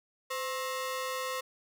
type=ring-modulated tone; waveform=sawtooth; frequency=794 Hz; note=G5; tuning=22 cents sharp; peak=-26 dBFS; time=0.3-1.41 s; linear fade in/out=10 ms; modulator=280 Hz; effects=none

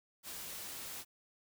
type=noise; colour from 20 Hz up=white; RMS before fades=-45 dBFS; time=0.23-1.05 s; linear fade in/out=50 ms; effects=none

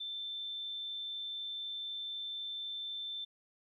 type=tone; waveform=sine; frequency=3548 Hz; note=A7; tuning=14 cents sharp; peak=-38 dBFS; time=0-3.25 s; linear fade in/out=10 ms; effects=13-bit

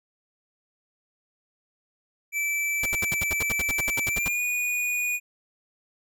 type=tone with pitch glide; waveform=square; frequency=2320 to 2458 Hz; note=D7 to D#7; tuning=-22 to -22 cents; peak=-25 dBFS; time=2.32-5.2 s; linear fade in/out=50 ms; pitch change=+100 cents; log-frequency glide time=4.08-4.41 s
type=noise bursts; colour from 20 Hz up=pink; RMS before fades=-30 dBFS; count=16; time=2.83-4.284 s; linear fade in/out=5 ms; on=29 ms; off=66 ms
effects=none

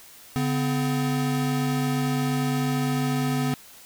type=tone pair together; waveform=square; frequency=142.46 / 253.6 Hz; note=C#3 / B3; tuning=+48 / +46 cents; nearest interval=minor seventh; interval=998 cents; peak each=-26 dBFS; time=0.36-3.54 s; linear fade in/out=0 ms; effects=white hiss -48 dBFS RMS until 3.85 s

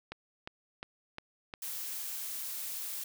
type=click train; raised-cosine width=0.3 ms; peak=-24 dBFS; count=5; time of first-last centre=0.12-1.538 s; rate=2.82 Hz
type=noise; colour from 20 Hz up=blue; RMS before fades=-39 dBFS; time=1.62-3.04 s; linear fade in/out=5 ms
effects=none

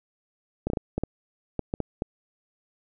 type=clicks; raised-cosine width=2 ms; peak=-13 dBFS; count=10; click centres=0.67 / 0.701 / 0.734 / 0.772 / 0.98 / 1.036 / 1.593 / 1.739 / 1.803 / 2.021 s; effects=none

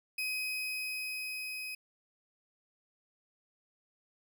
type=tone with level ramp; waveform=35% pulse; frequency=2520 Hz; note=D#7; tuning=21 cents sharp; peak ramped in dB=-31 to -37 dBFS; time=0.18-1.75 s; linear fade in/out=5 ms; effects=none

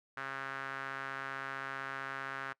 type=tone with band-pass filter; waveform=sawtooth; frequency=135.5 Hz; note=C#3; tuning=39 cents flat; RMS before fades=-41 dBFS; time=0.17-2.53 s; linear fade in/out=5 ms; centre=1500 Hz; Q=3.4; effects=noise-tail reverb RT60 0.1 s tail -23 dB re dry

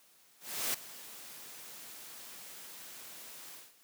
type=noise with ADSR envelope; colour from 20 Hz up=white; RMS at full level=-32 dBFS; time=0.4-3.74 s; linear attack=340 ms; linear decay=6 ms; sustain=-17 dB; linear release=200 ms; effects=white hiss -64 dBFS RMS until 3.83 s + high-pass 150 Hz 12 dB/octave

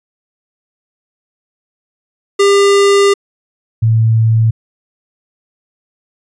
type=tone pair in turn; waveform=square / sine; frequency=400 / 112.25 Hz; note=G4 / A2; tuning=+35 / +35 cents; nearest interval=octave + minor seventh; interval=2200 cents; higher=first; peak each=-7 dBFS; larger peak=neither; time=2.39-3.14 / 3.82-4.51 s; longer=first; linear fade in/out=10 ms; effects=resampled to 22050 Hz

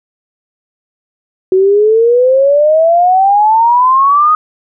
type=exponential sweep; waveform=sine; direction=up; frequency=370 to 1257 Hz; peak=-5 dBFS; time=1.52-4.35 s; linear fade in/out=2 ms; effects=none

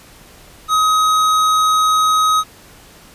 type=tone with hard clipping; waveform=sine; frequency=1264 Hz; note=D#6; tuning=27 cents sharp; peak=-13 dBFS; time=0.68-2.44 s; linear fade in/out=50 ms; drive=13 dB; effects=pink hiss -43 dBFS RMS until 3.14 s + resampled to 32000 Hz

